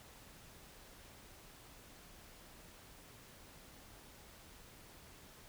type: silence
effects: pink hiss -58 dBFS RMS until 5.48 s